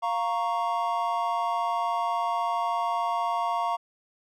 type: chord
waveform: triangle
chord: Bb minor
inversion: second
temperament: equal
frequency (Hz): 698.5 / 932.3 / 1108.7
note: F5 / Bb5 / Db6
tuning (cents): 0 / 0 / 0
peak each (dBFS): -27 / -27 / -28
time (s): 0.02-3.77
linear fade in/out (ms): 20
effects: none